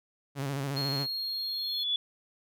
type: tone with vibrato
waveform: sawtooth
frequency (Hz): 138.59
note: C#3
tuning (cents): 0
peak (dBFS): -27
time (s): 0.35-1.07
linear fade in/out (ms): 50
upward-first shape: square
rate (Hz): 14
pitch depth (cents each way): 49
type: tone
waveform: triangle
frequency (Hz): 4269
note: C8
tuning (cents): +34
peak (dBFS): -30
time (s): 0.76-1.84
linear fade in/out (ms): 10
type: tone with exponential growth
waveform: sine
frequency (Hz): 3430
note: A7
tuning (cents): -45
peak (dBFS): -24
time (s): 1.17-1.96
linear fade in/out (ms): 2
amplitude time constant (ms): 170
effects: none